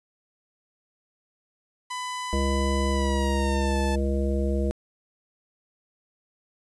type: tone with pitch glide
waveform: sawtooth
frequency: 1000 to 875.6 Hz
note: B5 to A5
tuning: +21 to -9 cents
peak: -26 dBFS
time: 1.9-3.96 s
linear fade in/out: 10 ms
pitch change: -230 cents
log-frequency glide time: 2.91-3.77 s
type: harmonic tone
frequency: 68.3 Hz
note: C#2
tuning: 25 cents flat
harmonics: 1 / 3 / 5 / 7 / 9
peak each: -24 / -29 / -31 / -32 / -34 dBFS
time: 2.33-4.71 s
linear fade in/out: 0 ms
effects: resampled to 24000 Hz + 9-bit